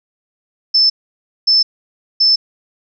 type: tone bursts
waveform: sine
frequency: 5274 Hz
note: E8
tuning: in tune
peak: -8 dBFS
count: 3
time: 0.74-2.36 s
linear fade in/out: 10 ms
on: 160 ms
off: 570 ms
effects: none